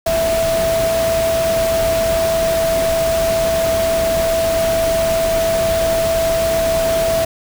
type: tone in noise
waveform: sine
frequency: 659.3 Hz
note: E5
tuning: in tune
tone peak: -14 dBFS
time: 0.06-7.25 s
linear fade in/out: 5 ms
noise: pink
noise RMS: -23 dBFS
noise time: 0.06-7.25 s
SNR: +6 dB
effects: none